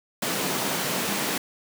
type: high-pass noise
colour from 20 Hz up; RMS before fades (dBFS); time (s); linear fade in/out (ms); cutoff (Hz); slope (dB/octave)
pink; -27; 0.22-1.38; 5; 160; 24
effects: none